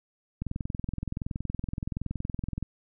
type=click train; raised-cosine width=5 ms; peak=-19 dBFS; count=48; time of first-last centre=0.42-2.627 s; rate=21.3 Hz; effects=none